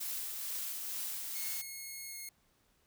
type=noise with tremolo; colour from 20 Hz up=blue; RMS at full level=-38 dBFS; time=0-1.62 s; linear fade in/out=10 ms; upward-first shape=triangle; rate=2.2 Hz; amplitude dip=35%
type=tone with pitch glide; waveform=5% pulse; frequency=2169 to 2155 Hz; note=C#7 to C#7; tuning=-38 to -49 cents; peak=-33 dBFS; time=1.35-2.29 s; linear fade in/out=2 ms; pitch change=-11 cents; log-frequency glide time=2.08-2.18 s
effects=pink hiss -72 dBFS RMS until 2.86 s